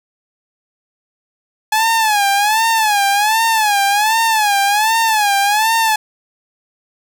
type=tone with vibrato; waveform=sawtooth; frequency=850 Hz; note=G#5; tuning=40 cents sharp; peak=-8 dBFS; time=1.72-5.96 s; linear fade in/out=5 ms; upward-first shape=sine; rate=1.3 Hz; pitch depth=120 cents each way; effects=none